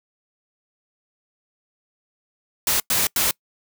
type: noise bursts at uneven times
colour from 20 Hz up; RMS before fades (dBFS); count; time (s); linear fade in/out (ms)
white; -20; 3; 2.67-2.8 / 2.9-3.07 / 3.16-3.31; 2
effects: noise-tail reverb RT60 0.1 s tail -25 dB re dry